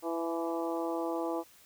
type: harmonic tone with a mistuned harmonic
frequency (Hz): 166.3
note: E3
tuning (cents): +16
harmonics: 2 / 3 / 4 / 5 / 6 / 7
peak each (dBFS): -34 / -37 / -38 / -40 / -43 / -44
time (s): 0.02-1.44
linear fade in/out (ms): 50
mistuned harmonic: 5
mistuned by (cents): +24
effects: white hiss -59 dBFS RMS until 1.65 s